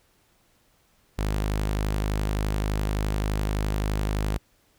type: tone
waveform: sawtooth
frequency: 51.7 Hz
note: G#1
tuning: 7 cents flat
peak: -20 dBFS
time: 1.18-4.38 s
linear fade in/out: 10 ms
effects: pink hiss -64 dBFS RMS until 4.78 s